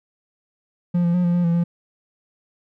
triangle tone with pitch steps, 175.2 / 171.7 / 178.7 / 173.5 / 175.7 / 169 / 171.7 Hz, F3 / F3 / F3 / F3 / F3 / E3 / F3, +6 / -29 / +40 / -11 / +11 / +43 / -29 cents, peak -14 dBFS, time 0.94-1.64 s, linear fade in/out 10 ms, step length 100 ms, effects none

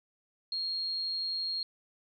sine tone, 4257 Hz, C8, 29 cents sharp, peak -31 dBFS, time 0.52-1.63 s, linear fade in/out 2 ms, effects none

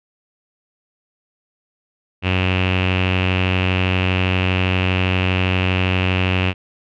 sawtooth tone with low-pass filter, 92.5 Hz, F#2, in tune, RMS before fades -18 dBFS, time 2.22-6.54 s, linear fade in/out 50 ms, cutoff 2700 Hz, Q 7.4, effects none

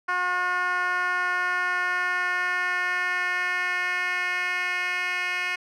10% pulse tone with band-pass filter sweep, 360.4 Hz, F#4, 45 cents flat, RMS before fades -26 dBFS, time 0.08-5.56 s, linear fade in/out 10 ms, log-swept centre 1300 to 2400 Hz, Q 2.3, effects none

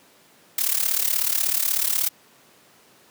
blue noise with amplitude modulation, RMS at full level -19 dBFS, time 0.58-2.09 s, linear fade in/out 5 ms, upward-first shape sine, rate 36.4 Hz, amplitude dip 80%, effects pink hiss -54 dBFS RMS until 3.1 s + high-pass 200 Hz 12 dB/octave

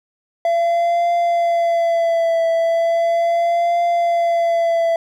triangle tone with vibrato, 676 Hz, E5, 43 cents sharp, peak -12 dBFS, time 0.45-4.96 s, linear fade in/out 2 ms, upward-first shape triangle, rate 0.37 Hz, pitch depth 39 cents each way, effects none

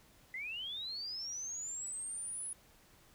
sine linear sweep, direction up, 1982 to 10410 Hz, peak -39 dBFS, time 0.34-2.53 s, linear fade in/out 2 ms, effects pink hiss -64 dBFS RMS until 3.14 s

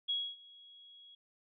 sine tone with ADSR envelope, 3322 Hz, G#7, in tune, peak -30 dBFS, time 0.08-1.15 s, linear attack 18 ms, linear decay 260 ms, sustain -24 dB, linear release 4 ms, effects none

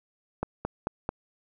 click train, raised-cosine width 1 ms, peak -14 dBFS, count 4, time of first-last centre 0.43-1.091 s, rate 4.54 Hz, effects none

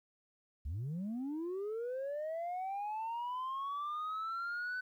sine linear sweep, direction up, 62.6 to 1513 Hz, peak -34 dBFS, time 0.65-4.81 s, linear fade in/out 10 ms, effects tanh soft clip ceiling -35 dBFS + 12-bit

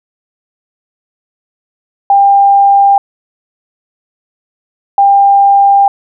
sine tone bursts at uneven times, 797 Hz, G5, 28 cents sharp, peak -3 dBFS, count 2, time 2.1-2.98 / 4.98-5.88 s, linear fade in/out 2 ms, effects none

